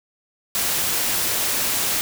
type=noise; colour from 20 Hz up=white; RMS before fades=-22 dBFS; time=0.55-2.01 s; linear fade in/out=0 ms; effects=none